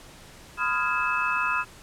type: tone cluster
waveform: sine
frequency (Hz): 1008 / 1251 / 1397 / 1658 / 2604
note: B5 / D#6 / F6 / G#6 / E7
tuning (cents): +35 / +9 / 0 / -3 / -22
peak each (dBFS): -29 / -29 / -28 / -33 / -29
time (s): 0.57-1.65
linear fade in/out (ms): 50
effects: pink hiss -48 dBFS RMS until 1.82 s + low-pass 11000 Hz 12 dB/octave